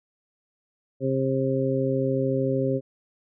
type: harmonic tone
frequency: 133.2 Hz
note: C3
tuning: 31 cents sharp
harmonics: 1 / 2 / 3 / 4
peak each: -27 / -27 / -27 / -27 dBFS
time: 1-2.81 s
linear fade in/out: 50 ms
effects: none